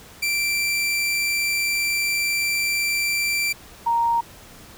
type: tone pair in turn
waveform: sawtooth / sine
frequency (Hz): 2349 / 932.2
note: D7 / A#5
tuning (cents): 0 / 0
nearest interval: octave + major third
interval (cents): 1600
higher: first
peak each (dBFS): -17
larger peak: neither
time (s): 0.22-3.53 / 3.86-4.21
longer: first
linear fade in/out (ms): 10
effects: pink hiss -45 dBFS RMS until 4.77 s